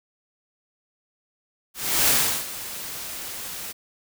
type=noise with ADSR envelope; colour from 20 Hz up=white; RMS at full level=-18 dBFS; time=1.74-3.73 s; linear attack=340 ms; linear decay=370 ms; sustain=-16 dB; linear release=21 ms; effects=none